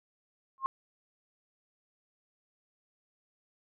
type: tone with exponential growth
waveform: sine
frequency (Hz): 1069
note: C6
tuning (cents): +37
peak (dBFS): -22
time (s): 0.58-0.66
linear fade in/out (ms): 0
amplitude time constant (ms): 16
effects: none